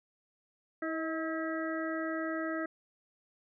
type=harmonic tone with a mistuned harmonic; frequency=322.7 Hz; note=E4; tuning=37 cents flat; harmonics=1 / 2 / 4 / 5 / 6; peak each=-35 / -38 / -41 / -42 / -43 dBFS; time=0.82-2.66 s; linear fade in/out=5 ms; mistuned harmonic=2; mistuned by=-25 cents; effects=none